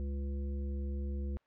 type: harmonic tone with a mistuned harmonic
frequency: 69.3 Hz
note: C#2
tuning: in tune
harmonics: 1 / 3 / 5 / 7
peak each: -34 / -44 / -49 / -53 dBFS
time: 0-1.37 s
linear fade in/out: 0 ms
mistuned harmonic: 7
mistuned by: +39 cents
effects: white hiss -74 dBFS RMS until 1.46 s + low-pass 2000 Hz 12 dB/octave